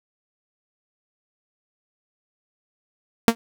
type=tone with exponential decay; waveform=sawtooth; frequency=230 Hz; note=A#3; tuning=23 cents flat; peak=-3 dBFS; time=3.28-3.35 s; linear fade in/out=0 ms; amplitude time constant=15 ms; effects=none